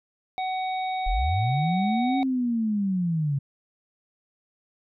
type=harmonic tone; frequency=750 Hz; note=F#5; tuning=23 cents sharp; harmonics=1 / 3 / 5; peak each=-26 / -36 / -40 dBFS; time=0.38-2.23 s; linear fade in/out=0 ms
type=linear two-way sweep; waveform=sine; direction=up then down; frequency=31.41 to 273.5 to 135.3 Hz; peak=-22 dBFS; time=1.06-3.39 s; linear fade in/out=10 ms; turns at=2.18 s
effects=none